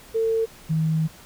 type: tone pair in turn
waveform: sine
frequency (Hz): 450 / 158.7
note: A4 / D#3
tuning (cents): +39 / +35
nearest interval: octave + tritone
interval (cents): 1804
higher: first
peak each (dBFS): -19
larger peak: neither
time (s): 0.14-0.46 / 0.69-1.08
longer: second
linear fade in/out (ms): 20
effects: pink hiss -47 dBFS RMS until 1.25 s

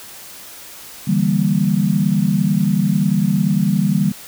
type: chord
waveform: sine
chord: E half-diminished seventh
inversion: third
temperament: equal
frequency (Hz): 146.83 / 164.81 / 196 / 233.1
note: D3 / E3 / G3 / Bb3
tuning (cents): 0 / 0 / 0 / 0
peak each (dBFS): -21 / -19 / -16 / -22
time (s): 1.07-4.12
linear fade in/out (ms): 10
effects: white hiss -37 dBFS RMS until 4.27 s

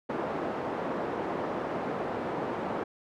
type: band-pass noise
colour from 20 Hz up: pink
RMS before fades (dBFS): -33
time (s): 0.09-2.84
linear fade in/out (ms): 10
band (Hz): 290 to 940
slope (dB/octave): 12
effects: none

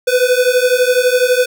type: beating tone pair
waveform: square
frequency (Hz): 493.9 / 505.9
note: B4 / B4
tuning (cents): 0 / +42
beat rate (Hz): 12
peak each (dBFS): -14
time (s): 0.07-1.46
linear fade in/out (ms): 10
effects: none

